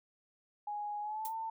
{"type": "tone with pitch glide", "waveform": "sine", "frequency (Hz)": [830.6, 895.4], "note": ["G#5", "A5"], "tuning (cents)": [0, 30], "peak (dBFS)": -36, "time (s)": [0.67, 1.5], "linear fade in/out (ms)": 5, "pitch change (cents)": 130, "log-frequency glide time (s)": [1.01, 1.32]}
{"type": "noise with exponential decay", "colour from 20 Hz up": "violet", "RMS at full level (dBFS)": -38, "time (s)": [1.25, 1.35], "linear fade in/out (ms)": 0, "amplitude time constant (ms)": 21}
{"effects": []}